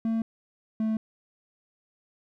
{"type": "tone pair in turn", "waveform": "triangle", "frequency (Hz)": [225.4, 219.7], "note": ["A3", "A3"], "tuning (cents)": [42, -2], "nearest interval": "unison", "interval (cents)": 44, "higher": "first", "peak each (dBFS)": -22, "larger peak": "neither", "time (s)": [[0.05, 0.22], [0.8, 0.97]], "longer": "neither", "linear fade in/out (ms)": 2, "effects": []}